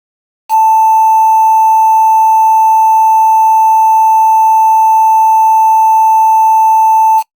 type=tone with quantisation; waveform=sine; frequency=882 Hz; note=A5; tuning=4 cents sharp; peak=-4 dBFS; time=0.49-7.23 s; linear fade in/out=50 ms; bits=4; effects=noise-tail reverb RT60 0.1 s tail -23 dB re dry + Opus 48 kbps